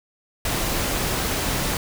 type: noise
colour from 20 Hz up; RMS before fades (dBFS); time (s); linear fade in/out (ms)
pink; -24; 0.45-1.77; 2
effects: none